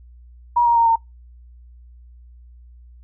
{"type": "tone with pitch steps", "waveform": "sine", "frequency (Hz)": [956, 941.2, 926.6, 912.3], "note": ["A#5", "A#5", "A#5", "A#5"], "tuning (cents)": [43, 16, -11, -38], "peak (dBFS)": -12, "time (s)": [0.56, 0.96], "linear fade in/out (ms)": 10, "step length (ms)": 100, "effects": ["noise-tail reverb RT60 0.2 s tail -26 dB re dry", "added 60 Hz sine -42 dBFS peak until 3.03 s"]}